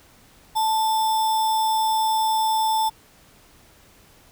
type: tone with sample-and-hold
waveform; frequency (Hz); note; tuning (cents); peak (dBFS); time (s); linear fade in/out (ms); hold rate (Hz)
sine; 880; A5; 0; -18; 0.55-2.9; 20; 4410
effects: pink hiss -53 dBFS RMS until 4.31 s